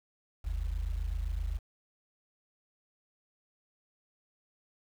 sine tone pair together, 45.68 / 73.42 Hz, F#1 / D2, -21 / 0 cents, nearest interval minor sixth, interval 821 cents, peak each -31 / -34 dBFS, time 0.44-1.59 s, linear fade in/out 20 ms, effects tanh soft clip ceiling -26 dBFS + 9-bit

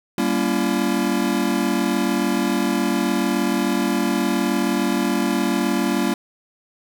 square chord, G diminished seventh, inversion none, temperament just, 196 / 235.2 / 282.2 / 338.7 Hz, G3 / Bb3 / Db4 / Fb4, 0 / +16 / +31 / +47 cents, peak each -25 / -24 / -25 / -25 dBFS, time 0.18-6.14 s, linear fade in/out 2 ms, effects none

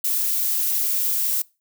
violet noise, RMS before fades -22 dBFS, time 0.04-1.42 s, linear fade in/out 5 ms, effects noise-tail reverb RT60 0.3 s tail -24 dB re dry

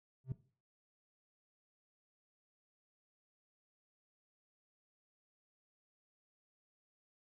triangle tone with exponential growth, 130.81 Hz, C3, in tune, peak -29 dBFS, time 0.24-0.32 s, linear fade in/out 2 ms, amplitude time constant 16 ms, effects noise-tail reverb RT60 0.4 s tail -19 dB re dry + tanh soft clip ceiling -29 dBFS

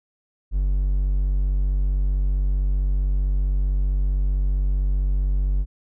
triangle tone, 47.73 Hz, G1, 45 cents flat, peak -16 dBFS, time 0.51-5.66 s, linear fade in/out 50 ms, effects none

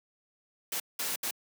white noise bursts at uneven times, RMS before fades -33 dBFS, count 3, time 0.72-0.8 / 0.99-1.16 / 1.23-1.31 s, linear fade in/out 5 ms, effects high-pass 200 Hz 12 dB/octave

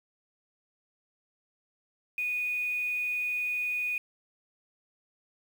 sine tone with quantisation, 2472 Hz, D#7, 12 cents flat, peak -28 dBFS, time 2.18-3.98 s, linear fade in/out 2 ms, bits 8, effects none

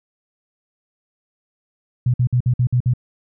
sine tone bursts, 123.47 Hz, B2, in tune, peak -13 dBFS, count 7, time 2.06-2.937 s, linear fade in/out 5 ms, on 79 ms, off 54 ms, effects none

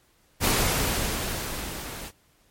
pink noise with level ramp, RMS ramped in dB -21 to -38 dBFS, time 0.4-2.12 s, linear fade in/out 50 ms, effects pink hiss -63 dBFS RMS until 2.5 s + MP3 64 kbps

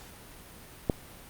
click, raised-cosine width 2 ms, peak -10 dBFS, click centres 0.898 s, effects pink hiss -49 dBFS RMS until 1.29 s + Opus 48 kbps

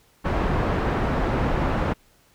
pink low-pass noise, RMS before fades -23 dBFS, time 0.24-1.94 s, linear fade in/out 20 ms, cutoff 1400 Hz, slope 12 dB/octave, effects pink hiss -59 dBFS RMS until 2.34 s

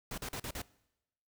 pink noise bursts, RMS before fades -40 dBFS, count 5, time 0.11-0.618 s, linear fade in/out 2 ms, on 68 ms, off 42 ms, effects noise-tail reverb RT60 0.9 s tail -22 dB re dry

